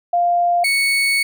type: tone pair in turn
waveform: sine / 35% pulse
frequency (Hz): 698.5 / 2218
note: F5 / C#7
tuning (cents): 0 / 0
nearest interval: octave + minor sixth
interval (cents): 2000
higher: second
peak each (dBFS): -13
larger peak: neither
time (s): 0.13-0.64 / 0.64-1.23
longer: second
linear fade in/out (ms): 5
effects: none